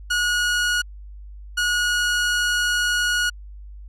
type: tone pair in turn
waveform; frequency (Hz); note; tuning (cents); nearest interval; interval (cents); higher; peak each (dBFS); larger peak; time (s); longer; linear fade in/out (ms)
sawtooth; 1451 / 1451; F#6 / F#6; -34 / -34; unison; 0; neither; -15; neither; 0.1-0.82 / 1.57-3.3; second; 10
effects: added 50 Hz sine -36 dBFS peak until 3.88 s + low-pass 9000 Hz 12 dB/octave